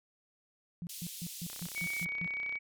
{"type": "tone bursts", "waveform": "sine", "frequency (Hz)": 172.4, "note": "F3", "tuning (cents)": -22, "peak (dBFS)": -37, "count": 8, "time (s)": [0.82, 2.262], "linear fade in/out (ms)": 0, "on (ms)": 49, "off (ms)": 150}
{"type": "band-pass noise", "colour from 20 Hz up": "white", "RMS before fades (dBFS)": -45, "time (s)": [0.89, 2.05], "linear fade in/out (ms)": 5, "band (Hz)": [2900, 15000], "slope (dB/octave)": 24}
{"type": "click train", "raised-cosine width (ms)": 0.3, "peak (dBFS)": -32, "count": 35, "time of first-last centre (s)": [1.5, 2.556], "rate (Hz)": 32.2}
{"type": "tone with pitch glide", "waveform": "sine", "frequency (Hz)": [2249, 2265], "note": ["C#7", "C#7"], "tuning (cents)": [24, 37], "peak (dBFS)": -34, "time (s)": [1.75, 2.59], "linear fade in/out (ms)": 20, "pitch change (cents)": 13, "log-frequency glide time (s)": [2.29, 2.41]}
{"effects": []}